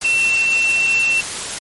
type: tone in noise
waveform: sine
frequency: 2697 Hz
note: E7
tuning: 39 cents sharp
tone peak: -13 dBFS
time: 0.04-1.21 s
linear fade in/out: 10 ms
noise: white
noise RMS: -25 dBFS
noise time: 0.01-1.59 s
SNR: +9 dB
effects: MP3 48 kbps